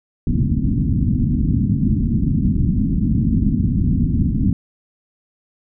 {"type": "low-pass noise", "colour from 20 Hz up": "white", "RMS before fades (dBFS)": -17, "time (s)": [0.27, 4.53], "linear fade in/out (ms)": 2, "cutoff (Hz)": 260, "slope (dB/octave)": 48, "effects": []}